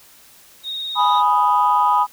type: tone with vibrato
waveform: sine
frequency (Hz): 3729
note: A#7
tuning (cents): 0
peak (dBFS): -24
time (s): 0.63-1.23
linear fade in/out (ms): 50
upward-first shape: sine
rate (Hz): 19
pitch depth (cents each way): 31
type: chord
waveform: sine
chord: G# minor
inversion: none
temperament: equal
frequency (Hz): 830.6 / 987.8 / 1244.5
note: G#5 / B5 / D#6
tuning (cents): 0 / 0 / 0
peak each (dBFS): -18 / -15 / -18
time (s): 0.95-2.07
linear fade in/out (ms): 50
effects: tanh soft clip ceiling -5 dBFS + white hiss -48 dBFS RMS until 2.12 s